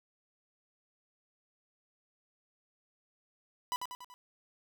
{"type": "tone with echo", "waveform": "45% pulse", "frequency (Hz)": 991, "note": "B5", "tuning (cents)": 6, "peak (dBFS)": -31, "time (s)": [3.72, 3.76], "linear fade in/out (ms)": 0, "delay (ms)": 95, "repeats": 4, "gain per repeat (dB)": -5, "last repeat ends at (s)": 4.14, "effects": []}